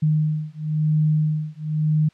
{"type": "beating tone pair", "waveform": "sine", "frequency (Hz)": [153.4, 154.38], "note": ["D#3", "D#3"], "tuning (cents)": [-24, -13], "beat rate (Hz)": 0.98, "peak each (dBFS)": [-21, -21], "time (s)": [0.02, 2.09], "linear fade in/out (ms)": 10, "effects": ["white hiss -59 dBFS RMS until 2.13 s", "low-pass 4000 Hz 12 dB/octave"]}